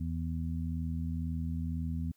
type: harmonic tone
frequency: 82 Hz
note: E2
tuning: 9 cents flat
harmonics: 1 / 2 / 3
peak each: -34 / -37 / -39 dBFS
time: 0-2.12 s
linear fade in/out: 10 ms
effects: white hiss -73 dBFS RMS until 2.16 s